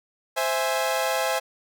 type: chord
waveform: sawtooth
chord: C augmented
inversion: none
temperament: equal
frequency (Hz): 523.3 / 659.3 / 830.6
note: C5 / E5 / G#5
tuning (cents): 0 / 0 / 0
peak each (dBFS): -23 / -23 / -24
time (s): 0.36-1.4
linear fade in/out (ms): 20
effects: none